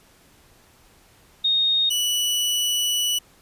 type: tone pair in turn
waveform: sine / sawtooth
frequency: 3710 / 2953 Hz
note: A#7 / F#7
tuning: -9 / -4 cents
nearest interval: major third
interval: 395 cents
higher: first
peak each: -17 dBFS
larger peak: neither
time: 1.44-1.9 / 1.9-3.19 s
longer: second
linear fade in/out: 10 ms
effects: pink hiss -55 dBFS RMS until 3.41 s + resampled to 32000 Hz